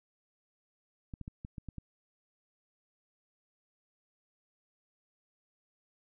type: clicks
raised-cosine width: 5 ms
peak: -29 dBFS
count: 7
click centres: 1.138 / 1.213 / 1.279 / 1.449 / 1.582 / 1.687 / 1.783 s
effects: none